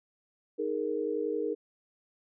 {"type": "chord", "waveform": "sine", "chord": "D# suspended fourth", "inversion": "none", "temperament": "equal", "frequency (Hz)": [311.1, 415.3, 466.2], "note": ["D#4", "G#4", "A#4"], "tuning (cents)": [0, 0, 0], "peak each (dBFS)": [-35, -33, -32], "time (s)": [0.58, 1.55], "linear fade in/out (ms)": 20, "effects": []}